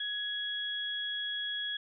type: tone pair together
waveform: sine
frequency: 1672 / 3331 Hz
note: G#6 / G#7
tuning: +11 / +4 cents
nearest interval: octave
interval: 1193 cents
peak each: -38 / -34 dBFS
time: 0-1.77 s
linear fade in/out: 5 ms
effects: none